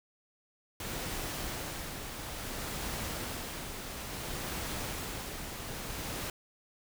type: noise with tremolo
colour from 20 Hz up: pink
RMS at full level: -37 dBFS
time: 0.8-6.3 s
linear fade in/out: 2 ms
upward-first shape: sine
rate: 0.58 Hz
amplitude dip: 40%
effects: none